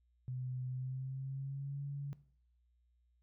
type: tone with pitch glide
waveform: sine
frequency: 127.3 to 141.25 Hz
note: C3 to C#3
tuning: -47 to +33 cents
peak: -38 dBFS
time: 0.28-2.13 s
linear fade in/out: 0 ms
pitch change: +180 cents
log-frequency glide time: 0.67-1.83 s
effects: noise-tail reverb RT60 0.6 s tail -18 dB re dry + added 60 Hz sine -70 dBFS peak until 3.22 s